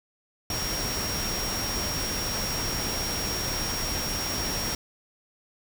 sine tone in noise, 5590 Hz, F8, 1 cent sharp, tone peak -31 dBFS, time 0.5-4.75 s, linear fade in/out 2 ms, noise pink, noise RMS -31 dBFS, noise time 0.5-4.75 s, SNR -3 dB, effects none

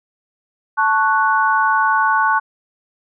sine chord, F# minor, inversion first, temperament equal, 880 / 1108.7 / 1480 Hz, A5 / C#6 / F#6, 0 / 0 / 0 cents, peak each -17 dBFS, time 0.77-2.4 s, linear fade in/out 20 ms, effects none

